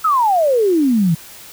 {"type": "exponential sweep", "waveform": "sine", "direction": "down", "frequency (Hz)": [1338, 155.56], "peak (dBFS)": -11, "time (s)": [0.04, 1.15], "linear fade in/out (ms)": 10, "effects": ["white hiss -38 dBFS RMS until 1.52 s"]}